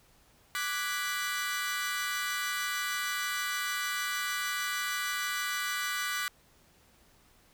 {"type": "chord", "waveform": "sawtooth", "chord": "G# half-diminished seventh", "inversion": "second", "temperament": "equal", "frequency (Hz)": [1174.7, 1480, 1661.2, 1975.5], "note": ["D6", "F#6", "G#6", "B6"], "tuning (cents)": [0, 0, 0, 0], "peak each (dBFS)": [-33, -32, -38, -32], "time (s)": [0.55, 6.28], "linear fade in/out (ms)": 0, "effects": ["pink hiss -63 dBFS RMS until 7.53 s"]}